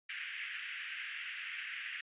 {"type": "band-pass noise", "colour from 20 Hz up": "pink", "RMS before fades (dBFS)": -43, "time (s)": [0.09, 2.01], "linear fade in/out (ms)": 5, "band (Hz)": [1600, 3000], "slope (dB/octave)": 48, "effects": ["resampled to 8000 Hz"]}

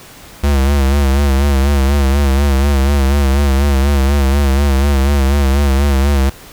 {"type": "tone with vibrato", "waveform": "square", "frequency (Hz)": 69.3, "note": "C#2", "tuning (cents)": 0, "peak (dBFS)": -10, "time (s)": [0.43, 6.3], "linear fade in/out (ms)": 10, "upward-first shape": "sine", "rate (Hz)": 4.1, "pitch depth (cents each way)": 70, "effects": ["pink hiss -37 dBFS RMS until 6.52 s"]}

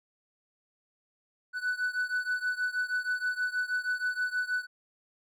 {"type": "beating tone pair", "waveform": "triangle", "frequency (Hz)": [1488, 1494.3], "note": ["F#6", "F#6"], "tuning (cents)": [9, 17], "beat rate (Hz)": 6.3, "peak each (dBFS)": [-29, -31], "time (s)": [1.53, 4.67], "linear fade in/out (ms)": 50, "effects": []}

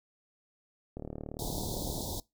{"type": "click train", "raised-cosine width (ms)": 2, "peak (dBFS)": -26, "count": 40, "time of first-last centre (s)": [0.97, 2.007], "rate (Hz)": 37.6}
{"type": "band-stop noise", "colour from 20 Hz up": "pink", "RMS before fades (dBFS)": -37, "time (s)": [1.39, 2.2], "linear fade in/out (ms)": 2, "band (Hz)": [950, 3500], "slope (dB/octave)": 96}
{"effects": ["noise-tail reverb RT60 0.2 s tail -22 dB re dry"]}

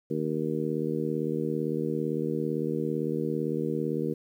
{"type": "harmonic tone", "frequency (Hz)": 77.78, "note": "D#2", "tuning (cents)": 0, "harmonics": [2, 3, 4, 5, 6], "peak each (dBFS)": [-33, -33, -33, -33, -33], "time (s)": [0.1, 4.14], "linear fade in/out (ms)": 10, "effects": ["10-bit"]}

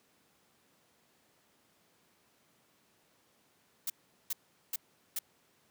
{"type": "noise bursts", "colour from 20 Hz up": "blue", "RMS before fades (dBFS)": -34, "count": 4, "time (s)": [3.87, 5.19], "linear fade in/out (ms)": 5, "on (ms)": 30, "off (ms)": 400, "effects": ["pink hiss -69 dBFS RMS until 5.7 s", "high-pass 150 Hz 12 dB/octave"]}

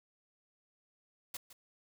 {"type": "noise with echo", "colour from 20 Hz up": "white", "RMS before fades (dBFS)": -41, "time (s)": [1.34, 1.37], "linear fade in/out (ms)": 5, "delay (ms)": 160, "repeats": 1, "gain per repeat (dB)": -14, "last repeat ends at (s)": 1.53, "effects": []}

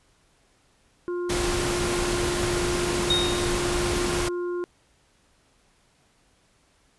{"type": "harmonic tone", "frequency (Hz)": 352.9, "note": "F4", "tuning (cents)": 18, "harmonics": [1, 3, 4], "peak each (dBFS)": [-26, -40, -43], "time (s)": [1.08, 4.64], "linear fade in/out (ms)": 0}
{"type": "noise", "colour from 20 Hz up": "pink", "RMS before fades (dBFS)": -27, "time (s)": [1.29, 4.29], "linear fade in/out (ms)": 10}
{"type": "tone with exponential decay", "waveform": "sine", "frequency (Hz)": 3729, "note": "A#7", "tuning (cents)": 0, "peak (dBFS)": -18, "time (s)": [3.1, 3.7], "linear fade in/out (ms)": 5, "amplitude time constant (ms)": 130}
{"effects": ["pink hiss -63 dBFS RMS until 6.98 s", "resampled to 24000 Hz"]}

